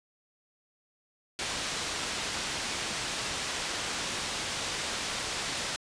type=low-pass noise; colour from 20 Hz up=white; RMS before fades=-34 dBFS; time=1.39-5.76 s; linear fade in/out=0 ms; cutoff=5600 Hz; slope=12 dB/octave; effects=resampled to 22050 Hz